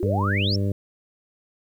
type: exponential sweep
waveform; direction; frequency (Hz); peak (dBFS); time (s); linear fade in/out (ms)
sine; up; 329.6 to 5630; -24; 0-0.56; 5
type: harmonic tone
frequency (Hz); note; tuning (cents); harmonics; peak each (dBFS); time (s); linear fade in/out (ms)
99.3; G2; +23; 1 / 2 / 3 / 4 / 5 / 6; -22 / -28 / -32 / -34 / -36 / -38; 0.03-0.72; 0
effects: 9-bit